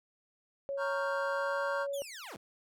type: tone with pitch glide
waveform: sine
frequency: 554.4 to 560.5 Hz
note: C#5 to C#5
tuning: 0 to +19 cents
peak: -33 dBFS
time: 0.69-2.02 s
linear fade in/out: 0 ms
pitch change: +19 cents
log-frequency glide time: 1.24-1.61 s
type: chord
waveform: triangle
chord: G half-diminished seventh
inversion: first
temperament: equal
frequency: 932.3 / 1108.7 / 1396.9 / 1568 Hz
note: Bb5 / Db6 / F6 / G6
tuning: 0 / 0 / 0 / 0 cents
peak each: -37 dBFS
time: 0.77-1.87 s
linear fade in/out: 50 ms
type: linear sweep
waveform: 15% pulse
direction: down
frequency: 3585 to 65.5 Hz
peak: -37 dBFS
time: 1.93-2.37 s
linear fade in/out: 10 ms
effects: none